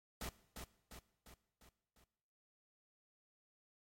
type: noise with echo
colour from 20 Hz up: pink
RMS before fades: -44 dBFS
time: 0.21-0.29 s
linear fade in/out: 2 ms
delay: 350 ms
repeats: 5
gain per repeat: -5 dB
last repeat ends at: 2.04 s
effects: noise-tail reverb RT60 0.9 s tail -18 dB re dry + MP3 64 kbps